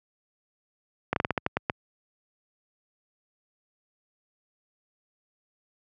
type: slowing click train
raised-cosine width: 0.5 ms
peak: -9 dBFS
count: 9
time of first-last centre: 1.13-1.698 s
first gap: 32 ms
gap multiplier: 1.22
effects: high-pass 80 Hz 12 dB/octave